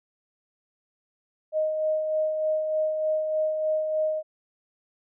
sine tone with tremolo, 622.3 Hz, D#5, in tune, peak -21 dBFS, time 1.52-4.23 s, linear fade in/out 50 ms, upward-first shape sine, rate 3.3 Hz, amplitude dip 40%, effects none

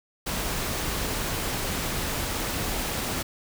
pink noise, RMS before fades -29 dBFS, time 0.26-3.23 s, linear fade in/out 10 ms, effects none

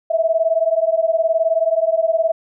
sine beating tone pair, 644 / 663 Hz, E5 / E5, -41 / +10 cents, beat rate 19 Hz, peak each -17 dBFS, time 0.1-2.32 s, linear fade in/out 10 ms, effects none

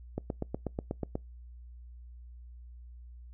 click train, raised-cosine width 2 ms, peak -19 dBFS, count 9, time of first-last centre 0.18-1.154 s, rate 8.21 Hz, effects noise-tail reverb RT60 0.2 s tail -26 dB re dry + added 60 Hz sine -46 dBFS peak until 3.33 s

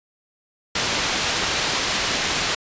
white low-pass noise, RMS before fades -23 dBFS, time 0.75-2.55 s, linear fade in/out 5 ms, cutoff 5000 Hz, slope 12 dB/octave, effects resampled to 16000 Hz

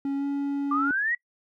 triangle tone with pitch glide, 277.2 to 281.4 Hz, C#4 to C#4, 0 to +26 cents, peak -23 dBFS, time 0.05-0.91 s, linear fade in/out 2 ms, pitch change +26 cents, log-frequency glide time 0.16-0.25 s
sine exponential sweep, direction up, 1163 to 1963 Hz, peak -23 dBFS, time 0.71-1.15 s, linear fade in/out 5 ms
effects noise-tail reverb RT60 0.1 s tail -24 dB re dry

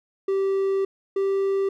triangle tone pair in turn, 389 / 391 Hz, G4 / G4, -13 / -4 cents, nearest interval unison, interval 9 cents, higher second, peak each -18 dBFS, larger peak neither, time 0.28-0.85 / 1.16-1.69 s, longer first, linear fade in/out 5 ms, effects none

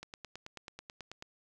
click train, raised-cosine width 0.2 ms, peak -27 dBFS, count 12, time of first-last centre 0.03-1.224 s, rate 9.21 Hz, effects none

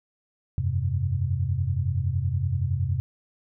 sine chord, F suspended second, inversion none, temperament equal, 87.31 / 98 / 130.81 Hz, F2 / G2 / C3, 0 / 0 / 0 cents, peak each -27 dBFS, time 0.58-3 s, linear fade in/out 0 ms, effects none

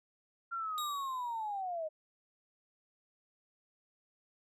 sine linear sweep, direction down, 1387 to 610 Hz, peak -35 dBFS, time 0.51-1.89 s, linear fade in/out 20 ms
sawtooth tone with exponential decay, 3788 Hz, A#7, 27 cents sharp, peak -34 dBFS, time 0.78-1.61 s, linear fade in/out 0 ms, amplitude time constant 180 ms
effects resampled to 32000 Hz

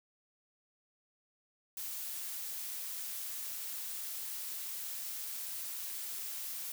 blue noise, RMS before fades -41 dBFS, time 1.77-6.72 s, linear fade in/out 2 ms, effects none

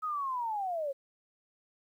sine linear sweep, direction down, 1281 to 531 Hz, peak -31 dBFS, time 0.02-0.93 s, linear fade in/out 20 ms, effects 11-bit

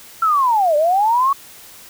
sine linear two-way sweep, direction down then up, 1359 to 579 to 1128 Hz, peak -12 dBFS, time 0.22-1.33 s, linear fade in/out 5 ms, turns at 0.76 s, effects white hiss -41 dBFS RMS until 1.89 s

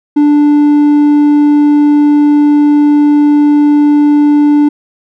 sine tone with hard clipping, 293.7 Hz, D4, in tune, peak -5 dBFS, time 0.16-4.69 s, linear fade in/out 10 ms, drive 3 dB, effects none

